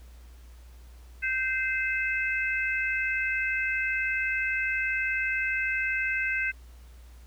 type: harmonic tone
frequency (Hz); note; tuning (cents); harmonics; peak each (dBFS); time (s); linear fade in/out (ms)
519; C5; -14; 3 / 4 / 5; -29 / -30 / -31; 1.22-6.52; 20
effects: added 60 Hz sine -46 dBFS peak until 7.26 s + pink hiss -60 dBFS RMS until 7.26 s